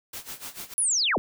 white noise with tremolo, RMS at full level -36 dBFS, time 0.13-0.74 s, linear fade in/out 5 ms, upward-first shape sine, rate 6.8 Hz, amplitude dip 85%
sine linear sweep, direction down, 10840 to 111.8 Hz, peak -21 dBFS, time 0.78-1.18 s, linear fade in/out 0 ms
effects none

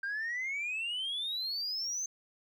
sine exponential sweep, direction up, 1568 to 6340 Hz, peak -31 dBFS, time 0.03-2.06 s, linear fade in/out 5 ms, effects tanh soft clip ceiling -31 dBFS + 12-bit

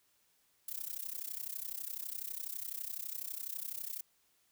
violet noise with amplitude modulation, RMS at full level -38 dBFS, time 0.68-4.01 s, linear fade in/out 5 ms, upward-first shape sine, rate 32 Hz, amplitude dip 90%, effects white hiss -73 dBFS RMS until 4.51 s

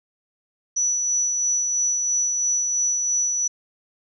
sine tone with tremolo, 5920 Hz, F#8, in tune, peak -18 dBFS, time 0.76-3.48 s, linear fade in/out 10 ms, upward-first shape sine, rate 3 Hz, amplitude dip 30%, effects none

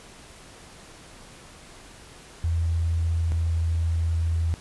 sine tone pair in turn, 83.1 / 82.62 Hz, E2 / E2, +15 / +4 cents, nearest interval unison, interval 11 cents, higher first, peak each -21 dBFS, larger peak neither, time 2.44-3.32 / 3.32-4.54 s, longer second, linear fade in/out 0 ms, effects pink hiss -47 dBFS RMS until 4.6 s + resampled to 24000 Hz

